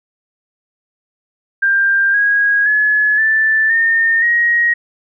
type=tone with pitch steps; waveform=sine; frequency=1591 / 1646.2 / 1703.2 / 1762.3 / 1823.4 / 1886.6 Hz; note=G6 / G#6 / G#6 / A6 / A#6 / A#6; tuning=+25 / -16 / +43 / +2 / -39 / +20 cents; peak=-10 dBFS; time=1.62-4.74 s; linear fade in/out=10 ms; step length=520 ms; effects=none